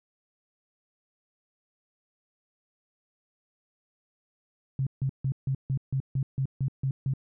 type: tone bursts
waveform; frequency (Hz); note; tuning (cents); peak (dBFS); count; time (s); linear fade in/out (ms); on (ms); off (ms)
sine; 134.1; C3; +43; -24; 11; 4.79-7.137; 2; 77; 150
effects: none